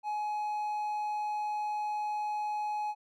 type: tone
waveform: triangle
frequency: 842 Hz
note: G#5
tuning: 24 cents sharp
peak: -29 dBFS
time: 0.03-2.95 s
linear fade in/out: 50 ms
effects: none